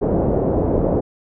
white low-pass noise, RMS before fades -18 dBFS, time 0.01-1.01 s, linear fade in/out 20 ms, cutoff 570 Hz, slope 24 dB/octave, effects none

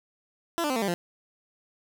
15% pulse tone with pitch steps, 337.9 / 295.9 / 259.1 / 226.8 / 198.61 / 173.9 Hz, E4 / D4 / C4 / A#3 / G3 / F3, +43 / +13 / -17 / -47 / +23 / -7 cents, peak -19 dBFS, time 0.58-0.94 s, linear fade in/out 0 ms, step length 60 ms, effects none

